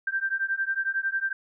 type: beating tone pair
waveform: sine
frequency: 1568 / 1579 Hz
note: G6 / G6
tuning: 0 / +12 cents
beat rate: 11 Hz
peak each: -28 dBFS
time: 0.07-1.33 s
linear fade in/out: 5 ms
effects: none